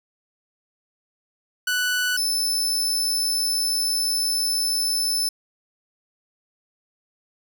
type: tone pair in turn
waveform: sawtooth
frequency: 1485 / 5269 Hz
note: F#6 / E8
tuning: +6 / -2 cents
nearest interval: octave + minor seventh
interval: 2192 cents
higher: second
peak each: -17 / -18 dBFS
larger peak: first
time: 1.67-2.17 / 2.17-5.29 s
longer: second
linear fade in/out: 5 ms
effects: none